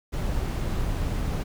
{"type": "noise", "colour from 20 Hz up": "brown", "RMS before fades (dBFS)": -27, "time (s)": [0.12, 1.44], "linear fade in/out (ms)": 20, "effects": []}